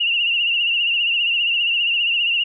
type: tone with vibrato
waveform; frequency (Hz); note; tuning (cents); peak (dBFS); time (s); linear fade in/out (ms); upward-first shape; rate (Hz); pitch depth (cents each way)
sine; 2796; F7; +1; -16; 0-2.44; 10; triangle; 15; 80
effects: none